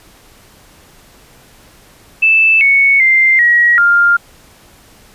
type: tone with pitch steps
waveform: sine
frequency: 2637 / 2216 / 2091 / 1906 / 1401 Hz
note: E7 / C#7 / C7 / A#6 / F6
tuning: 0 / -1 / -2 / +38 / +5 cents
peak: -6 dBFS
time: 2.22-4.17 s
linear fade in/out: 10 ms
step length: 390 ms
effects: pink hiss -44 dBFS RMS until 5.14 s + resampled to 32000 Hz